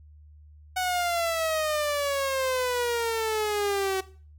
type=exponential sweep; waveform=sawtooth; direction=down; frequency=744 to 377.9 Hz; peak=-21 dBFS; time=0.76-4.01 s; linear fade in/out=10 ms; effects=noise-tail reverb RT60 0.4 s tail -17 dB re dry + added 75 Hz sine -48 dBFS peak until 4.38 s